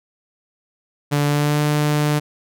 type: tone with pitch glide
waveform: sawtooth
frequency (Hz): 145.3 to 148.95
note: D3 to D3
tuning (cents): -18 to +25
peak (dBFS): -12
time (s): 1.11-2.2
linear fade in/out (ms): 20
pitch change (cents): +43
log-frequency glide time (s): 1.25-1.61
effects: none